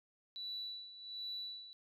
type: tone with tremolo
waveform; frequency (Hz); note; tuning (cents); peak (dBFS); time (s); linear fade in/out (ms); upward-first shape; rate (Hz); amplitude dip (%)
sine; 3951; B7; 0; -39; 0.36-1.73; 0; sine; 1.3; 75
effects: tanh soft clip ceiling -35 dBFS